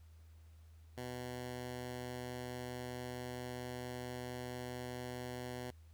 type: tone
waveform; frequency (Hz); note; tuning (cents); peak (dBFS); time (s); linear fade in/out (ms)
10% pulse; 124.5; B2; +14; -34; 0.97-5.71; 10
effects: added 80 Hz sine -56 dBFS peak until 5.93 s + pink hiss -73 dBFS RMS until 5.93 s